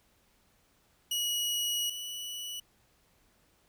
sawtooth tone pair in turn, 2911 / 2948 Hz, F#7 / F#7, -29 / -7 cents, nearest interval unison, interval 22 cents, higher second, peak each -26 / -34 dBFS, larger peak first, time 1.11-1.9 / 1.9-2.6 s, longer first, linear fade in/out 5 ms, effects pink hiss -68 dBFS RMS until 3.68 s

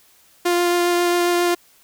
sawtooth tone with vibrato, 350 Hz, F4, 4 cents sharp, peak -12 dBFS, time 0.45-1.55 s, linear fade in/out 10 ms, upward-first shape triangle, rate 7.4 Hz, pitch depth 11 cents each way, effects white hiss -54 dBFS RMS until 1.83 s

